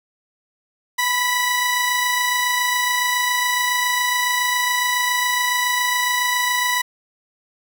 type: tone pair together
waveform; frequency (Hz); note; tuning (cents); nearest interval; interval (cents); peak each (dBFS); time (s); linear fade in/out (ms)
sawtooth; 991.1 / 1955; B5 / B6; +6 / -18; octave; 1176; -17; 0.98-6.82; 10
effects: none